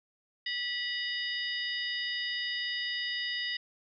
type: harmonic tone with a mistuned harmonic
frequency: 977 Hz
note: B5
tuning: 19 cents flat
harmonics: 2 / 3 / 4 / 5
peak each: -35 / -37 / -38 / -39 dBFS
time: 0.46-3.57 s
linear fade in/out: 5 ms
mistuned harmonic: 4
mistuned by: -100 cents
effects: none